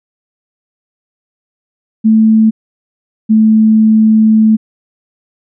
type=tone pair in turn; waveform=sine; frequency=220 / 218.6 Hz; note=A3 / A3; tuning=0 / -11 cents; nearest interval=unison; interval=11 cents; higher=first; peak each=-4 dBFS; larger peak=neither; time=2.04-2.51 / 3.29-4.57 s; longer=second; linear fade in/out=20 ms; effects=none